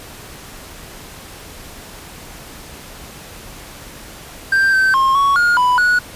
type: tone with pitch steps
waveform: triangle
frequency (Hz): 1577 / 1546 / 1069 / 1115 / 1426 / 992 / 1464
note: G6 / G6 / C6 / C#6 / F6 / B5 / F#6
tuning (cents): +10 / -24 / +37 / +10 / +36 / +7 / -19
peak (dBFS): -9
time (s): 4.52-5.99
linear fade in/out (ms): 5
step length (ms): 210
effects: pink hiss -36 dBFS RMS until 6.15 s + resampled to 32000 Hz